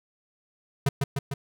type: tone with echo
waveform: square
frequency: 139.2 Hz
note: C#3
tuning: 8 cents sharp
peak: -20 dBFS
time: 0.86-0.89 s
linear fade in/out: 5 ms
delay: 150 ms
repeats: 3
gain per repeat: -3 dB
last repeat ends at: 1.34 s
effects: none